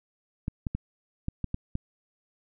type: clicks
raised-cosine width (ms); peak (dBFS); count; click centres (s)
5; -17; 7; 0.481 / 0.668 / 0.75 / 1.284 / 1.443 / 1.544 / 1.754
effects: none